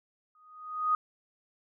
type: tone with exponential growth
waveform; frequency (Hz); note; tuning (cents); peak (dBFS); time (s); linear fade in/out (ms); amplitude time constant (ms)
sine; 1244.5; D#6; 0; -21; 0.35-0.95; 2; 130
effects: none